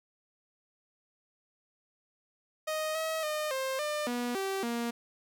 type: tone with pitch steps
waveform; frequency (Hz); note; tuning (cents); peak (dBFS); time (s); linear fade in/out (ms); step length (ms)
sawtooth; 623 / 639 / 610 / 529 / 600 / 242.7 / 387.6 / 235.4; D#5 / D#5 / D#5 / C5 / D5 / B3 / G4 / A#3; +2 / +46 / -34 / +19 / +37 / -30 / -20 / +17; -27; 2.67-4.91; 10; 280
effects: none

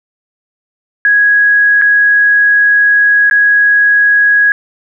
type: tone with dropouts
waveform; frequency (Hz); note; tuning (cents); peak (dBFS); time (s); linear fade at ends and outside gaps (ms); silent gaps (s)
sine; 1661.2; G#6; 0; -5; 1.05-4.52; 1; 1.815-1.82 / 3.298-3.311
effects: none

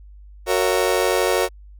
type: chord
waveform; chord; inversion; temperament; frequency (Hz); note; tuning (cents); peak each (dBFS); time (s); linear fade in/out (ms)
35% pulse; F# dominant seventh; none; just; 370 / 462.5 / 555 / 666; F#4 / A#4 / C#5 / E5; 0 / -14 / +2 / +18; -20 / -20 / -21 / -25; 0.46-1.49; 50
effects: added 50 Hz sine -40 dBFS peak until 1.79 s

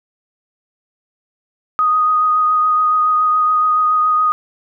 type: tone with vibrato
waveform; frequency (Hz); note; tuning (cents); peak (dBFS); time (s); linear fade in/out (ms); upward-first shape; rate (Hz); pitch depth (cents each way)
sine; 1244.5; D#6; 0; -11; 1.79-4.32; 0; triangle; 7.1; 17
effects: none

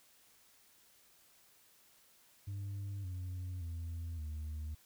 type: tone with pitch steps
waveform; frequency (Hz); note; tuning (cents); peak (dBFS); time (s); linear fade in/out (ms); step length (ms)
sine; 99.5 / 91.24 / 83.67 / 76.72; G2 / F#2 / E2 / D#2; +26 / -24 / +26 / -24; -36; 2.47-4.75; 10; 570
effects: tanh soft clip ceiling -38 dBFS + white hiss -66 dBFS RMS until 4.85 s

